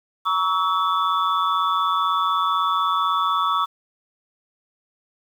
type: tone cluster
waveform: sine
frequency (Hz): 946 / 1128 / 1304 / 3466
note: A#5 / C#6 / E6 / A7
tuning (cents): +25 / +30 / -19 / -27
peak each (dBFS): -28 / -21 / -22 / -30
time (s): 0.25-3.66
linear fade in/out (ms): 20
effects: 8-bit